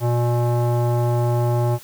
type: tone with low-pass filter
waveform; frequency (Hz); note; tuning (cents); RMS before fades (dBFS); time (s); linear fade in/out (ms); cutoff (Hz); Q
square; 120; B2; -49; -19; 0-1.79; 50; 810; 2.1
effects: white hiss -44 dBFS RMS until 1.83 s